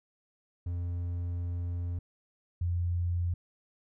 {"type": "tone pair in turn", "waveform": ["triangle", "sine"], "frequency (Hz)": [87.31, 87.31], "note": ["F2", "F2"], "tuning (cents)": [0, 0], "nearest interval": "unison", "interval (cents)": 0, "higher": "neither", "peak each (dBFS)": [-29, -27], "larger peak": "second", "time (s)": [[0.66, 1.99], [2.61, 3.34]], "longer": "first", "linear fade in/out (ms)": 5, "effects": []}